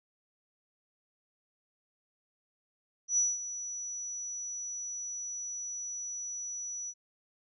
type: tone with ADSR envelope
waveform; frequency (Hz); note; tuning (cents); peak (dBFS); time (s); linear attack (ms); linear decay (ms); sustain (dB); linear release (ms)
sine; 5900; F#8; -6; -23; 3.08-6.94; 96; 200; -13; 52
effects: none